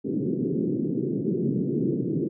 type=band-pass noise; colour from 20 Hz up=white; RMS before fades=-26 dBFS; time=0.04-2.29 s; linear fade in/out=20 ms; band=130 to 390 Hz; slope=48 dB/octave; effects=none